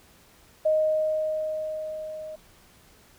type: tone with level ramp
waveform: sine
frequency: 622.3 Hz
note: D#5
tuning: in tune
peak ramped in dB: -18 to -35 dBFS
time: 0.65-2.36 s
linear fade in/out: 10 ms
effects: pink hiss -56 dBFS RMS until 3.18 s